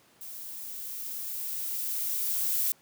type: noise with level ramp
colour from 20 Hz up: violet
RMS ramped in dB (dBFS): -42 to -27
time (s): 0.21-2.72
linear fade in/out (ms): 2
effects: pink hiss -61 dBFS RMS until 2.81 s + high-pass 150 Hz 12 dB/octave